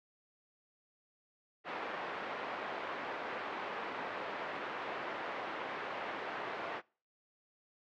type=band-pass noise; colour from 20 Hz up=pink; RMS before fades=-41 dBFS; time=1.64-6.82 s; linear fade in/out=50 ms; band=490 to 2000 Hz; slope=12 dB/octave; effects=noise-tail reverb RT60 0.4 s tail -25 dB re dry + low-pass 4000 Hz 12 dB/octave